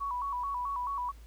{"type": "tone with vibrato", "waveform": "sine", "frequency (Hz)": 1049, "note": "C6", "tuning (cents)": 4, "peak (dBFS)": -31, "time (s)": [0, 1.12], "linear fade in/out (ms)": 20, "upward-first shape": "square", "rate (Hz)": 4.6, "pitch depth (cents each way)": 110, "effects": ["added 55 Hz sine -48 dBFS peak until 1.26 s", "pink hiss -62 dBFS RMS until 1.26 s"]}